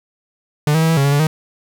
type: tone with pitch steps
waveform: 45% pulse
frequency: 148.7 / 160.2 / 161.8 / 163.5 / 138.4 / 141.1 / 143.7 / 156.7 Hz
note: D3 / E3 / E3 / E3 / C#3 / C#3 / D3 / D#3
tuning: +22 / -49 / -32 / -14 / -2 / +31 / -37 / +13 cents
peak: -12 dBFS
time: 0.67-1.27 s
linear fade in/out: 2 ms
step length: 75 ms
effects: 8-bit